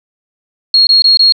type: tone bursts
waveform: sine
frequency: 4289 Hz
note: C8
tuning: 42 cents sharp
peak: -4 dBFS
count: 4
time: 0.74-1.323 s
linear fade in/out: 2 ms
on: 130 ms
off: 21 ms
effects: none